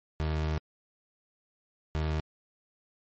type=tone pair in turn; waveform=30% pulse; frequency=77.78 / 77.78 Hz; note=D#2 / D#2; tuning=0 / 0 cents; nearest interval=unison; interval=0 cents; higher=neither; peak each=-25 dBFS; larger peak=neither; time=0.2-0.58 / 1.95-2.2 s; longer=first; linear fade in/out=0 ms; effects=low-pass 5000 Hz 12 dB/octave + MP3 32 kbps